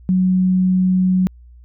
sine tone, 185 Hz, F#3, in tune, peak -12 dBFS, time 0.09-1.27 s, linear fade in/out 0 ms, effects added 60 Hz sine -40 dBFS peak until 1.64 s

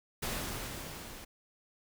pink noise with level ramp, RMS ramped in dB -35 to -48 dBFS, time 0.22-1.25 s, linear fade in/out 10 ms, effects none

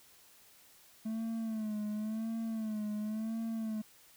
triangle tone with vibrato, 218.2 Hz, A3, 14 cents flat, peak -32 dBFS, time 1.05-3.82 s, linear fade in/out 10 ms, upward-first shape sine, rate 0.94 Hz, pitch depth 65 cents each way, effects white hiss -61 dBFS RMS until 4.16 s

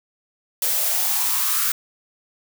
blue noise with high-pass filter sweep, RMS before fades -21 dBFS, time 0.62-1.72 s, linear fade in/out 2 ms, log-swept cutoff 500 to 1400 Hz, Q 4.4, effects none

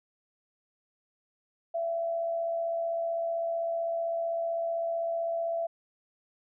sine tone with amplitude modulation, 670 Hz, E5, 28 cents sharp, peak -26 dBFS, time 1.74-5.67 s, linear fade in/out 10 ms, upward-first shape sine, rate 75.7 Hz, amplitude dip 40%, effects none

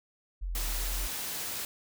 sine linear two-way sweep, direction down then up, 46.35 to 38.89 to 44.71 Hz, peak -31 dBFS, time 0.41-1.08 s, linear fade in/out 20 ms, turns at 0.64 s
white noise, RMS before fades -36 dBFS, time 0.55-1.65 s, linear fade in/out 2 ms
effects none

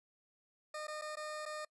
20% pulse tone with dropouts, 610 Hz, D#5, 34 cents flat, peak -36 dBFS, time 0.74-1.65 s, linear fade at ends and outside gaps 5 ms, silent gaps 0.87-0.88 / 1.014-1.019 / 1.156-1.169 / 1.455-1.46 s, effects noise-tail reverb RT60 0.1 s tail -25 dB re dry + resampled to 24000 Hz

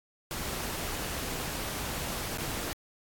pink noise with dropouts, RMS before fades -35 dBFS, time 0.31-2.73 s, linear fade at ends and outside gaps 0 ms, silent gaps 2.374-2.383 s, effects AAC 64 kbps

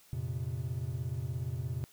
triangle chord, F suspended fourth, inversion none, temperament equal with one note detuned, 87.31 / 116.54 / 133.56 Hz, F2 / Bb2 / C3, 0 / 0 / +36 cents, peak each -38 / -35 / -35 dBFS, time 0.13-1.84 s, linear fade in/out 0 ms, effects white hiss -61 dBFS RMS until 1.92 s

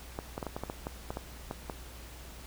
clicks, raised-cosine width 1 ms, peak -21 dBFS, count 12, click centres 0.189 / 0.379 / 0.428 / 0.467 / 0.565 / 0.636 / 0.699 / 0.869 / 1.105 / 1.171 / 1.511 / 1.698 s, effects added 60 Hz sine -47 dBFS peak until 2.46 s + pink hiss -50 dBFS RMS until 2.46 s

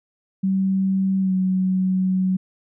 sine tone with pitch glide, 191.6 to 186.79 Hz, G3 to F#3, -39 to +17 cents, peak -17 dBFS, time 0.43-2.37 s, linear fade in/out 10 ms, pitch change -44 cents, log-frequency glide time 1.2-1.33 s, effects none

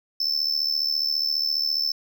triangle tone with amplitude modulation, 5290 Hz, E8, 5 cents sharp, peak -17 dBFS, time 0.2-1.92 s, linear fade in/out 5 ms, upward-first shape sine, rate 74.7 Hz, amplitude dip 80%, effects none

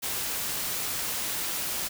white noise, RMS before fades -31 dBFS, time 0.02-1.89 s, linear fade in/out 20 ms, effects none

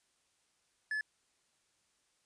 triangle tone, 1722 Hz, A6, 38 cents flat, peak -31 dBFS, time 0.91-1.01 s, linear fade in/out 2 ms, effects white hiss -75 dBFS RMS until 2.25 s + resampled to 22050 Hz

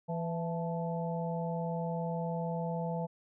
harmonic tone with a mistuned harmonic, 167.1 Hz, E3, 24 cents sharp, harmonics 1 / 3 / 4 / 5, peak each -34 / -39 / -40 / -41 dBFS, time 0.08-3.07 s, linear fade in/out 20 ms, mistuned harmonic 5, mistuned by +72 cents, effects none

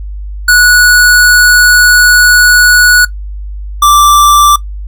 square tone pair in turn, 1468 / 1172.9 Hz, F#6 / D6, -14 / -3 cents, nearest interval major third, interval 389 cents, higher first, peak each -3 dBFS, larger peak neither, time 0.48-3.05 / 3.82-4.56 s, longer first, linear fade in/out 5 ms, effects noise-tail reverb RT60 0.1 s tail -17 dB re dry + added 50 Hz sine -18 dBFS peak until 4.87 s

